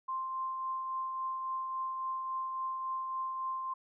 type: tone with tremolo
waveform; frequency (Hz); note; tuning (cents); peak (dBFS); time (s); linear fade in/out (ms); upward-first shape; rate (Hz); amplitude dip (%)
sine; 1050; C6; +6; -32; 0.08-3.74; 10; triangle; 3.6; 35
effects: none